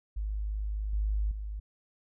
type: tone with level steps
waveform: sine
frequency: 51.91 Hz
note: G#1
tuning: in tune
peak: -30 / -26 / -34 dBFS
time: 0.16-1.6 s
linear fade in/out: 10 ms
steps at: 0.93 / 1.31 s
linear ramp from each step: 5 ms
effects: none